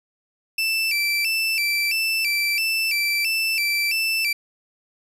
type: tone with vibrato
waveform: 30% pulse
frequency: 2489 Hz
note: D#7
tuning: in tune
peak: -17 dBFS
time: 0.58-4.33 s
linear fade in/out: 5 ms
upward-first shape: square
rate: 1.5 Hz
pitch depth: 110 cents each way
effects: resampled to 32000 Hz + 8-bit